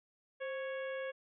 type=harmonic tone with a mistuned harmonic; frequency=554 Hz; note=C#5; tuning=1 cent flat; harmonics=1 / 2 / 3 / 4 / 5 / 6; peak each=-38 / -51 / -46 / -51 / -55 / -58 dBFS; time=0.4-1.12 s; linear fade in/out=20 ms; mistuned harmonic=1; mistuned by=-82 cents; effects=none